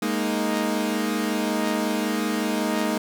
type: chord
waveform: sawtooth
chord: Ab suspended second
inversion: none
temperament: equal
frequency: 207.7 / 233.1 / 311.1 Hz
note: Ab3 / Bb3 / Eb4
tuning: 0 / 0 / 0 cents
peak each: -23 dBFS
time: 0.02-2.98 s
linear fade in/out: 5 ms
effects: none